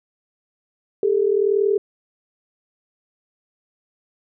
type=tone pair together; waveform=sine; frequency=399.1 / 440 Hz; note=G4 / A4; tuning=+31 / 0 cents; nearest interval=major second; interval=169 cents; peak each=-17 / -20 dBFS; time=1.03-1.78 s; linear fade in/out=2 ms; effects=none